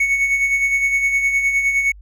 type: tone with tremolo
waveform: triangle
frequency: 2217 Hz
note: C#7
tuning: in tune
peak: -11 dBFS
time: 0-1.92 s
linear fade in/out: 5 ms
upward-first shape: sine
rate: 9.7 Hz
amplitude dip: 50%
effects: added 50 Hz sine -38 dBFS peak until 2.01 s